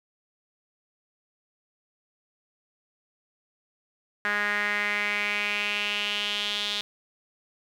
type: tone with band-pass filter sweep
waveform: sawtooth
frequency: 206.3 Hz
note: G#3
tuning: 11 cents flat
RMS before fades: -28 dBFS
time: 4.25-6.81 s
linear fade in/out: 0 ms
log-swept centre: 1700 to 3600 Hz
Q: 4.3
effects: 9-bit